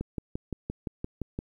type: click train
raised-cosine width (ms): 3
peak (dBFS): -19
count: 9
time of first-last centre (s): 0.01-1.389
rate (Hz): 5.8
effects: 10-bit